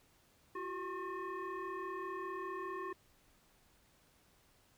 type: tone with frequency modulation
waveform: sine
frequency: 345.5 Hz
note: F4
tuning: 19 cents flat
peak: -39 dBFS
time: 0.55-2.93 s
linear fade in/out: 5 ms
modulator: 726 Hz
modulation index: 1.7
effects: pink hiss -69 dBFS RMS until 4.77 s